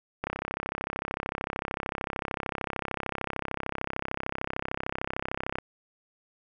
click train, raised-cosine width 0.5 ms, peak -15 dBFS, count 179, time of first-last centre 0.24-5.585 s, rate 33.3 Hz, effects none

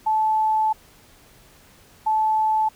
sine tone pair in turn, 870 / 870 Hz, A5 / A5, -20 / -20 cents, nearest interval unison, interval 0 cents, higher neither, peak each -17 dBFS, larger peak neither, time 0.06-0.73 / 2.06-2.69 s, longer first, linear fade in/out 10 ms, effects pink hiss -52 dBFS RMS until 2.75 s

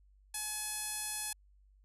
5% pulse tone with low-pass filter, 850 Hz, G#5, 40 cents sharp, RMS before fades -39 dBFS, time 0.34-1.33 s, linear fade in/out 5 ms, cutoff 11000 Hz, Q 4.1, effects added 49 Hz sine -61 dBFS peak until 1.84 s

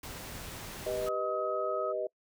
pink noise, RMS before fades -43 dBFS, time 0.03-1.09 s, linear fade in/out 5 ms
sine chord, G augmented, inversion none, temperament equal, 392 / 493.9 / 622.3 Hz, G4 / B4 / D#5, 0 / 0 / 0 cents, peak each -37 / -36 / -33 dBFS, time 0.86-2.07 s, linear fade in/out 5 ms
sine tone, 1269 Hz, D#6, 34 cents sharp, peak -35 dBFS, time 1.06-1.93 s, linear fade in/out 20 ms
effects noise-tail reverb RT60 0.1 s tail -24 dB re dry

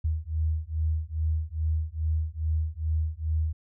sine beating tone pair, 77.78 / 80.18 Hz, D#2 / E2, 0 / -47 cents, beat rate 2.4 Hz, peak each -28 dBFS, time 0.04-3.53 s, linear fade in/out 10 ms, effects none

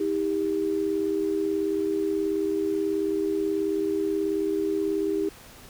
sine tone pair together, 319.2 / 397.7 Hz, D#4 / G4, +44 / +25 cents, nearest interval major third, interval 381 cents, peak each -27 / -25 dBFS, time 0-5.29 s, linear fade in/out 5 ms, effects pink hiss -48 dBFS RMS until 5.69 s

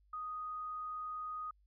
sine tone, 1244.5 Hz, D#6, in tune, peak -39 dBFS, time 0.13-1.51 s, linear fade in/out 5 ms, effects added 50 Hz sine -66 dBFS peak until 1.66 s

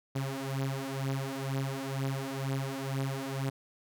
sawtooth beating tone pair, 134.3 / 136.4 Hz, C3 / C#3, +46 / -28 cents, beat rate 2.1 Hz, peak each -31 / -31 dBFS, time 0.15-3.5 s, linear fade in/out 10 ms, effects none

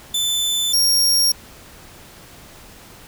sawtooth tone pair in turn, 3520 / 5574 Hz, A7 / F8, 0 / -4 cents, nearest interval minor sixth, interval 796 cents, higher second, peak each -15 / -11 dBFS, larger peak second, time 0.14-0.73 / 0.73-1.32 s, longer neither, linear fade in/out 5 ms, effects pink hiss -43 dBFS RMS until 3.07 s

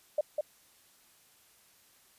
sine tone with echo, 600 Hz, D5, 37 cents sharp, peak -24 dBFS, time 0.18-0.21 s, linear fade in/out 5 ms, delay 200 ms, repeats 1, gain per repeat -3 dB, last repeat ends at 0.41 s, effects white hiss -63 dBFS RMS until 2.18 s + resampled to 32000 Hz

